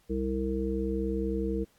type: harmonic tone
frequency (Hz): 65.41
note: C2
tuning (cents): 0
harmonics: 1 / 3 / 5 / 7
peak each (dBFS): -33 / -33 / -33 / -33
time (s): 0.09-1.65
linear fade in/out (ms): 20
effects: pink hiss -66 dBFS RMS until 1.78 s + AAC 64 kbps